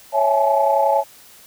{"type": "chord", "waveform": "sine", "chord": "A major seventh", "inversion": "first", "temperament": "equal with one note detuned", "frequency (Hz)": [554.4, 659.3, 830.6, 861.4], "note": ["C#5", "E5", "G#5", "A5"], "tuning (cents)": [0, 0, 0, -37], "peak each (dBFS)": [-18, -20, -23, -17], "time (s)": [0.12, 1.04], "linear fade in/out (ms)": 50, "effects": ["tanh soft clip ceiling -3 dBFS", "white hiss -46 dBFS RMS until 1.46 s"]}